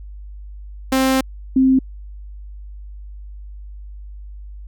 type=tone pair in turn; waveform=sawtooth / sine; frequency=263.7 / 262.8 Hz; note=C4 / C4; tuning=+14 / +8 cents; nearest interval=unison; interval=6 cents; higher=first; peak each=-10 dBFS; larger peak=neither; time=0.92-1.21 / 1.56-1.79 s; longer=first; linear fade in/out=5 ms; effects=added 50 Hz sine -32 dBFS peak until 4.67 s